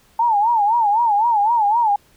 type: tone with vibrato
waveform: sine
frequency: 880 Hz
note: A5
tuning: in tune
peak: -13 dBFS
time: 0.19-1.96 s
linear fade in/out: 5 ms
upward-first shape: sine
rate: 3.9 Hz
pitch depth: 150 cents each way
effects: pink hiss -55 dBFS RMS until 2.16 s